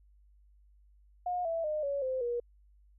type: tone with pitch steps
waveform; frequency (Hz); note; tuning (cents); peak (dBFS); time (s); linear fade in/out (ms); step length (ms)
sine; 717 / 661.3 / 609.9 / 562.5 / 518.8 / 478.5; F5 / E5 / D#5 / C#5 / C5 / A#4; +45 / +5 / -35 / +25 / -15 / +45; -30; 1.26-2.4; 5; 190
effects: added 50 Hz sine -59 dBFS peak until 2.98 s